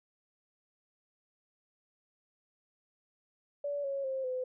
sine tone with pitch steps, 574 / 551.6 / 530 / 509.3 Hz, D5 / C#5 / C5 / C5, -40 / -9 / +22 / -47 cents, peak -32 dBFS, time 3.64-4.44 s, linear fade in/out 5 ms, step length 200 ms, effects none

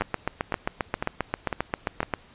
two click trains, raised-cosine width 0.5 ms, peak -11 / -9 dBFS, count 5 / 17, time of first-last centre 0.02-2.03 / 0.01-2.138 s, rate 1.99 / 7.52 Hz, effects pink hiss -53 dBFS RMS until 2.34 s + resampled to 8000 Hz

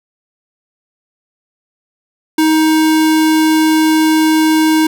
square tone, 314.7 Hz, D#4, 20 cents sharp, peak -9 dBFS, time 2.38-4.87 s, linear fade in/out 5 ms, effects none

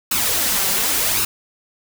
white noise with flanger, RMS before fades -19 dBFS, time 0.11-1.25 s, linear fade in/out 5 ms, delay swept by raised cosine 0.74 to 5.24 ms, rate 0.9 Hz, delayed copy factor +0.55, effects none

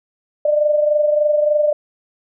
sine tone pair together, 595.6 / 619 Hz, D5 / D#5, +24 / -9 cents, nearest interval minor second, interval 67 cents, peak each -13 / -21 dBFS, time 0.45-1.73 s, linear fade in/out 5 ms, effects none

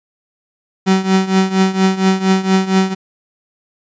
35% pulse tone with tremolo, 190 Hz, F#3, 46 cents sharp, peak -6 dBFS, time 0.86-2.95 s, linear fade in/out 20 ms, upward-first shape triangle, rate 4.3 Hz, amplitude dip 85%, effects resampled to 16000 Hz

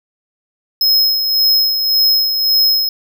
square tone with tremolo, 5140 Hz, E8, 45 cents flat, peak -9 dBFS, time 0.81-2.89 s, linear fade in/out 2 ms, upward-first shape sine, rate 1.8 Hz, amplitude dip 50%, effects none

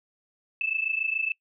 sine tone pair together, 2613 / 2640 Hz, E7 / E7, -16 / +2 cents, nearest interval unison, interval 18 cents, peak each -28 dBFS, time 0.61-1.32 s, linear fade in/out 2 ms, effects noise-tail reverb RT60 0.1 s tail -23 dB re dry

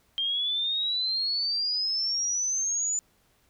sine exponential sweep, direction up, 3175 to 7040 Hz, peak -25 dBFS, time 0.18-2.99 s, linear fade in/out 0 ms, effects pink hiss -66 dBFS RMS until 3.49 s

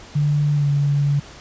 sine tone with pitch glide, 146.83 to 142.98 Hz, D3 to D3, 0 to -46 cents, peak -15 dBFS, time 0.15-1.2 s, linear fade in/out 10 ms, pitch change -46 cents, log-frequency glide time 0.55-0.66 s, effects pink hiss -41 dBFS RMS until 1.4 s + resampled to 16000 Hz

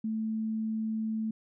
sine tone, 220 Hz, A3, in tune, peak -29 dBFS, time 0.04-1.31 s, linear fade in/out 5 ms, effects none

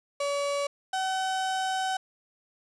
35% pulse tone pair in turn, 568 / 758.2 Hz, C#5 / F#5, +42 / +42 cents, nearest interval perfect fourth, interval 500 cents, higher second, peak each -25 dBFS, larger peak neither, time 0.2-0.67 / 0.93-1.97 s, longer second, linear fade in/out 5 ms, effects resampled to 22050 Hz + 9-bit

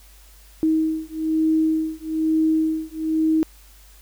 sine beating tone pair, 316.3 / 317.4 Hz, D#4 / D#4, +29 / +35 cents, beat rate 1.1 Hz, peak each -21 dBFS, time 0.63-3.43 s, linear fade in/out 0 ms, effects added 50 Hz sine -47 dBFS peak until 4.01 s + white hiss -52 dBFS RMS until 4.01 s

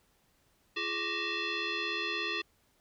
sine tone with frequency modulation, 417.4 Hz, G#4, 9 cents sharp, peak -31 dBFS, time 0.76-2.42 s, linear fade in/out 10 ms, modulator 758 Hz, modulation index 4.7, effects pink hiss -70 dBFS RMS until 2.8 s

